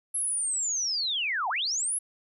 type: linear two-way sweep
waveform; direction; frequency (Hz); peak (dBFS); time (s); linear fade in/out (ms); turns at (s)
sine; down then up; 11175 to 700 to 11175; -26; 0.14-1.99; 10; 1.49
effects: none